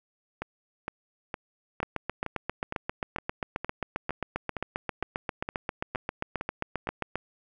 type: two click trains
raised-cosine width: 0.5 ms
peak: -14 / -17 dBFS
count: 41 / 15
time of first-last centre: 1.83-7.156 / 0.42-6.872 s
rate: 7.51 / 2.17 Hz
effects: none